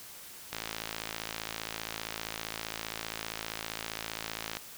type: click train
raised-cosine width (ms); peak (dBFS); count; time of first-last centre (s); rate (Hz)
0.2; -17; 224; 0.53-4.57; 55.2
effects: white hiss -48 dBFS RMS until 4.77 s